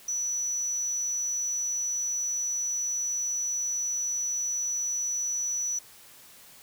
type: tone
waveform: sine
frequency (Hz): 5920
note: F#8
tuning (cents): 0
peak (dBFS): -27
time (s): 0.08-5.79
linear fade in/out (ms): 5
effects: white hiss -52 dBFS RMS until 6.62 s